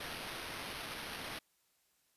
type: noise with sample-and-hold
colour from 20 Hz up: violet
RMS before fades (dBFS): -44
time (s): 0-1.39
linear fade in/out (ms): 5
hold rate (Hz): 7350
effects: white hiss -75 dBFS RMS until 2.16 s + resampled to 32000 Hz